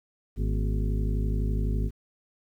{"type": "harmonic tone with a mistuned harmonic", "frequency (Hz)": 51.91, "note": "G#1", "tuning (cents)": 0, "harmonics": [1, 2, 3, 4, 5, 7, 8], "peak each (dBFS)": [-25, -31, -35, -37, -39, -42, -43], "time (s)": [0.36, 1.91], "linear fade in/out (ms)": 50, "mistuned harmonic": 4, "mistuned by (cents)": 130, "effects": ["10-bit"]}